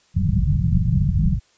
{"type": "low-pass noise", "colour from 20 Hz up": "white", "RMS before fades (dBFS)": -18, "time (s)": [0.14, 1.4], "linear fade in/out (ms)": 50, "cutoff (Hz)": 190, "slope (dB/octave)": 96, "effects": ["white hiss -59 dBFS RMS until 1.57 s", "resampled to 16000 Hz"]}